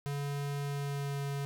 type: tone with pitch glide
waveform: square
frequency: 142.3 to 140.67 Hz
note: C#3 to C#3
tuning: +46 to +26 cents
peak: -34 dBFS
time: 0.06-1.45 s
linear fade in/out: 0 ms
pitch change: -20 cents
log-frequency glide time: 0.62-1.21 s
effects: none